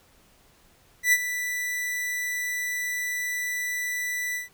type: tone with ADSR envelope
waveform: 45% pulse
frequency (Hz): 1975.5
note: B6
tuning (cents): 0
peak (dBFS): -15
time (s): 1.03-4.49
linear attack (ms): 96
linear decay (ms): 45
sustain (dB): -12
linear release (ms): 140
effects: pink hiss -59 dBFS RMS until 4.53 s